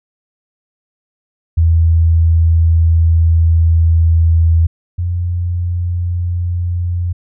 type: tone pair in turn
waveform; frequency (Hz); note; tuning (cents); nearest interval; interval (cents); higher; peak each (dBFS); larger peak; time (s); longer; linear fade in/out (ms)
sine; 82.41 / 87.69; E2 / F2; 0 / +8; minor second; 108; second; -7 / -14; first; 1.57-4.67 / 4.98-7.13; first; 10
effects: none